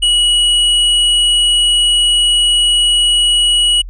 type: tone with hard clipping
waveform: sine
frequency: 2920 Hz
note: F#7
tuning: 24 cents flat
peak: -10 dBFS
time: 0.02-3.82 s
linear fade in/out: 10 ms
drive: 13 dB
effects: added 42 Hz sine -25 dBFS peak until 3.89 s + resampled to 22050 Hz